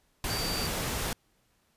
sine tone in noise, 4635 Hz, D8, 24 cents flat, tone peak -34 dBFS, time 0.3-0.67 s, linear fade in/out 2 ms, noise pink, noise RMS -32 dBFS, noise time 0.24-1.13 s, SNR -5 dB, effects pink hiss -70 dBFS RMS until 1.76 s + resampled to 32000 Hz

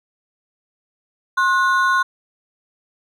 triangle ring-modulated tone, 1264 Hz, D#6, 27 cents sharp, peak -9 dBFS, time 1.37-2.03 s, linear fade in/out 10 ms, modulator 199 Hz, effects none

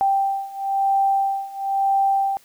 sine beating tone pair, 784 / 785 Hz, G5 / G5, 0 / +2 cents, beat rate 1 Hz, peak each -22 / -20 dBFS, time 0.01-2.37 s, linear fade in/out 0 ms, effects white hiss -54 dBFS RMS until 2.44 s

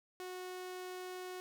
sawtooth tone, 366.5 Hz, F#4, 16 cents flat, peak -39 dBFS, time 0.2-1.4 s, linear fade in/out 0 ms, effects none

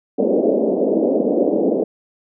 white band-pass noise, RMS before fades -17 dBFS, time 0.18-1.84 s, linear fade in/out 10 ms, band 210 to 590 Hz, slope 48 dB/octave, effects none

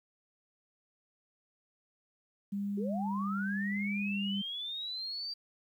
sine tone with vibrato, 200 Hz, G3, 35 cents sharp, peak -32 dBFS, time 2.52-4.42 s, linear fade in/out 10 ms, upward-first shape sine, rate 0.9 Hz, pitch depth 18 cents each way
sine linear sweep, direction up, 370.5 to 4699 Hz, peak -36 dBFS, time 2.77-5.34 s, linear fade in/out 10 ms
effects 11-bit

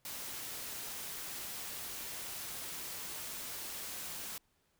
white noise, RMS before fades -43 dBFS, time 0.05-4.38 s, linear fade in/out 2 ms, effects pink hiss -75 dBFS RMS until 4.79 s

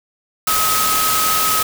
sine tone in noise, 1273 Hz, D#6, 39 cents sharp, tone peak -18 dBFS, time 0.47-1.63 s, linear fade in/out 5 ms, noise white, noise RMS -18 dBFS, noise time 0.47-1.63 s, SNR -3 dB, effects none

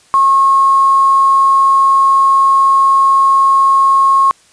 sine tone with quantisation, 1086 Hz, C#6, 36 cents flat, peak -6 dBFS, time 0.14-4.31 s, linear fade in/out 0 ms, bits 5, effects white hiss -48 dBFS RMS until 4.52 s + resampled to 22050 Hz

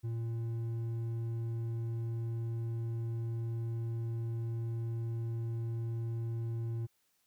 sine tone with hard clipping, 115.1 Hz, A#2, 22 cents flat, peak -35 dBFS, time 0.03-6.87 s, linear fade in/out 20 ms, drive 5 dB, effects white hiss -75 dBFS RMS until 7.26 s

